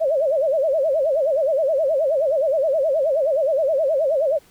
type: tone with vibrato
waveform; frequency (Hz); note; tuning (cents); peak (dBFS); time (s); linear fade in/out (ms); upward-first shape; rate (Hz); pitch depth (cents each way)
sine; 587.3; D5; 0; -16; 0-4.39; 20; sine; 9.5; 200
effects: pink hiss -54 dBFS RMS until 4.5 s